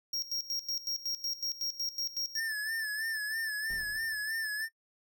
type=tone with tremolo; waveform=square; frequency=5588 Hz; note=F8; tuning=in tune; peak=-32 dBFS; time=0.13-2.4 s; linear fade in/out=5 ms; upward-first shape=square; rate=5.4 Hz; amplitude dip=80%
type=tone with vibrato; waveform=square; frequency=1749 Hz; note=A6; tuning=11 cents flat; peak=-33 dBFS; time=2.35-4.69 s; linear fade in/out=50 ms; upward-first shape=sine; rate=3.1 Hz; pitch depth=62 cents each way
type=noise with exponential decay; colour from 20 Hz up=brown; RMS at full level=-46 dBFS; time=3.7-4.62 s; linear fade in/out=0 ms; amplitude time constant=200 ms
effects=noise-tail reverb RT60 0.1 s tail -20 dB re dry